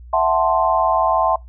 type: chord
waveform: sine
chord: F# half-diminished seventh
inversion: third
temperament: equal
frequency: 659.3 / 740 / 880 / 1046.5 Hz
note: E5 / F#5 / A5 / C6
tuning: 0 / 0 / 0 / 0 cents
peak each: -18 / -20 / -20 / -19 dBFS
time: 0.13-1.36 s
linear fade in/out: 5 ms
effects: noise-tail reverb RT60 0.2 s tail -25 dB re dry + added 60 Hz sine -36 dBFS peak until 1.48 s